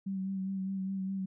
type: tone with vibrato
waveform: sine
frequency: 191.8 Hz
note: G3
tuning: 37 cents flat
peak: -32 dBFS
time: 0.06-1.26 s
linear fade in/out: 10 ms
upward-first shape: sine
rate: 4.9 Hz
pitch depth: 26 cents each way
effects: none